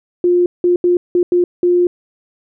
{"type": "tone bursts at uneven times", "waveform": "sine", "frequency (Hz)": 353.7, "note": "F4", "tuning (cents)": 22, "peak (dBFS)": -9, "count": 6, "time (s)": [[0.24, 0.46], [0.64, 0.76], [0.84, 0.97], [1.15, 1.23], [1.32, 1.44], [1.63, 1.87]], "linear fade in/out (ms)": 2, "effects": []}